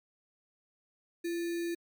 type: tone with sample-and-hold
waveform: sine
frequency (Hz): 340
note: F4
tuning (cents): -46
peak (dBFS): -31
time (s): 1.24-1.75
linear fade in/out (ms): 10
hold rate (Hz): 2100
effects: MP3 96 kbps